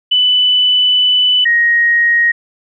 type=tone pair in turn; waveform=sine; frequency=2990 / 1878.6 Hz; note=F#7 / A#6; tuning=+17 / +13 cents; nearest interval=minor sixth; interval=804 cents; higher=first; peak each=-8 dBFS; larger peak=neither; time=0.11-1.45 / 1.45-2.32 s; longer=first; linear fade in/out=10 ms; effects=none